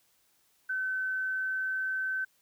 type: tone with pitch glide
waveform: sine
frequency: 1525 to 1533.8 Hz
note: G6 to G6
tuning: -48 to -38 cents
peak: -29 dBFS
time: 0.69-2.25 s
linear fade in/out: 10 ms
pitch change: +10 cents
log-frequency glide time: 1.04-1.86 s
effects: white hiss -69 dBFS RMS until 2.41 s